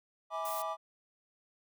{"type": "chord", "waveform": "triangle", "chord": "E dominant seventh", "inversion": "none", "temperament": "equal with one note detuned", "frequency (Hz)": [647.2, 830.6, 987.8, 1174.7], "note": ["E5", "G#5", "B5", "D6"], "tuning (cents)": [-32, 0, 0, 0], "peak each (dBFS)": [-37, -39, -41, -36], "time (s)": [0.3, 0.77], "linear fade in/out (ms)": 50}
{"type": "noise", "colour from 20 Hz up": "blue", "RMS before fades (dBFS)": -43, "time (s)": [0.45, 0.62], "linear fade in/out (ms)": 2}
{"effects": []}